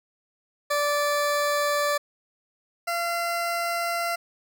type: tone pair in turn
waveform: 20% pulse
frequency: 583 / 684.9 Hz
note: D5 / F5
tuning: -13 / -34 cents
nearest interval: minor third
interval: 279 cents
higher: second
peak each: -17 / -20 dBFS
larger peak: first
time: 0.7-1.98 / 2.87-4.16 s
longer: second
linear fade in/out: 10 ms
effects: none